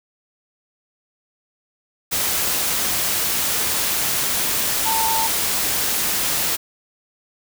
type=tone in noise; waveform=sine; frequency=897 Hz; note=A5; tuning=33 cents sharp; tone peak=-20 dBFS; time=4.85-5.28 s; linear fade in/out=20 ms; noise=white; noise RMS=-21 dBFS; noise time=2.11-6.57 s; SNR=-2 dB; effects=none